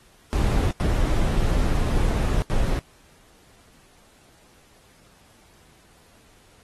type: noise bursts at uneven times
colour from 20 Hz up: brown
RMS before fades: -21 dBFS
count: 3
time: 0.33-0.71 / 0.8-2.42 / 2.5-2.79 s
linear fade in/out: 0 ms
effects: pink hiss -56 dBFS RMS until 6.63 s + AAC 32 kbps

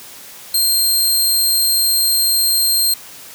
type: tone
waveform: 15% pulse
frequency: 4186 Hz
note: C8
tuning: in tune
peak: -6 dBFS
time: 0.54-2.94 s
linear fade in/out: 5 ms
effects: white hiss -37 dBFS RMS until 3.34 s + high-pass 80 Hz 12 dB/octave

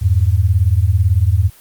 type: beating tone pair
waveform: sine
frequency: 83.7 / 101.7 Hz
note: E2 / G#2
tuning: +27 / -36 cents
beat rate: 18 Hz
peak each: -13 dBFS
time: 0.01-1.5 s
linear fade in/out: 20 ms
effects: white hiss -45 dBFS RMS until 1.6 s + Opus 48 kbps

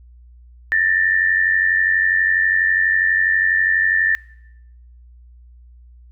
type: tone pair together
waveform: sine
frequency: 1772.5 / 1864.7 Hz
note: A6 / A#6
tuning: +12 / 0 cents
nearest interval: minor second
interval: 88 cents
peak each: -15 / -20 dBFS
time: 0.72-4.15 s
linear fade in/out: 0 ms
effects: noise-tail reverb RT60 0.9 s tail -22 dB re dry + added 60 Hz sine -42 dBFS peak until 6.11 s

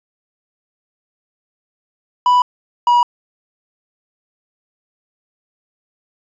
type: tone pair in turn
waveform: triangle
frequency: 987.8 / 965.2 Hz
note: B5 / B5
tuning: 0 / -40 cents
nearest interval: unison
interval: 40 cents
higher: first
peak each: -7 dBFS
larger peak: neither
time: 2.26-2.42 / 2.87-3.03 s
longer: neither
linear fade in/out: 2 ms
effects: resampled to 16000 Hz + 8-bit

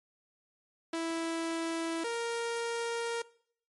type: tone pair in turn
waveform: sawtooth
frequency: 329.6 / 466.1 Hz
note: E4 / A#4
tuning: 0 / 0 cents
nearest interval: tritone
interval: 600 cents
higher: second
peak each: -28 dBFS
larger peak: neither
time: 0.93-2.04 / 2.04-3.22 s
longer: second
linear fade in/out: 5 ms
effects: noise-tail reverb RT60 0.6 s tail -21 dB re dry + MP3 48 kbps

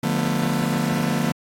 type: chord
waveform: 40% pulse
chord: B half-diminished seventh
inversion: first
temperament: just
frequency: 148.16 / 177.8 / 222.2 / 246.9 Hz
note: D3 / F3 / A3 / B3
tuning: +16 / +31 / +17 / 0 cents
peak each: -25 dBFS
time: 0.03-1.32 s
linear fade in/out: 5 ms
effects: AAC 48 kbps

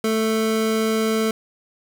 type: tone pair together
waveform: square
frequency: 220.2 / 442.3 Hz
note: A3 / A4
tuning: +2 / +9 cents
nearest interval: octave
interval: 1207 cents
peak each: -22 / -22 dBFS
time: 0.04-1.31 s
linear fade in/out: 2 ms
effects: none

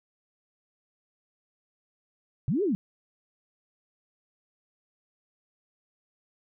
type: linear two-way sweep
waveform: sine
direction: up then down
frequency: 108.4 to 432.8 to 172.9 Hz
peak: -23 dBFS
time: 2.48-2.75 s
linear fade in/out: 0 ms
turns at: 2.63 s
effects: none

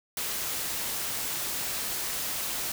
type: noise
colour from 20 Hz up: white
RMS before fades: -32 dBFS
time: 0.17-2.72 s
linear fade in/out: 2 ms
effects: none

